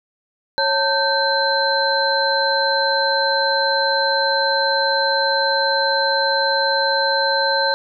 sine tone cluster, 550 / 895 / 1554 / 4090 Hz, C#5 / A5 / G6 / C8, -14 / +29 / -16 / -40 cents, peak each -21 dBFS, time 0.58-7.74 s, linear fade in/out 0 ms, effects none

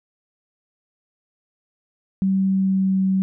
sine tone with pitch glide, 192 to 190.45 Hz, G3 to G3, -36 to -50 cents, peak -16 dBFS, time 2.22-3.22 s, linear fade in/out 0 ms, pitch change -14 cents, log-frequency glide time 2.45-3.02 s, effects none

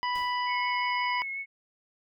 harmonic tone, 987.8 Hz, B5, in tune, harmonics 1 / 2 / 3 / 5, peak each -28 / -34 / -38 / -42 dBFS, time 0.03-1.22 s, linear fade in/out 0 ms
pink noise with exponential decay, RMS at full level -45 dBFS, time 0.15-0.52 s, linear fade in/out 5 ms, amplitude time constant 80 ms
sine tone with vibrato, 2189 Hz, C#7, 22 cents flat, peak -32 dBFS, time 0.46-1.46 s, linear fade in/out 50 ms, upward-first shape triangle, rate 5.6 Hz, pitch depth 21 cents each way
effects none

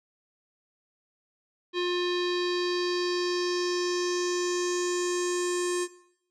square tone with low-pass filter sweep, 355.3 Hz, F4, 30 cents sharp, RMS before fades -28 dBFS, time 1.73-5.88 s, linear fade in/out 50 ms, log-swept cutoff 3700 to 8300 Hz, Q 3.8, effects noise-tail reverb RT60 0.7 s tail -17 dB re dry

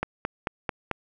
click train, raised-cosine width 0.5 ms, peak -11 dBFS, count 5, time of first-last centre 0.03-0.913 s, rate 4.53 Hz, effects none

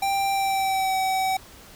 square tone with pitch glide, 787 to 760.6 Hz, G5 to F#5, +7 to +48 cents, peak -22 dBFS, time 0.02-1.37 s, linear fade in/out 5 ms, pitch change -59 cents, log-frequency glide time 0.29-0.96 s, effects pink hiss -47 dBFS RMS until 1.75 s

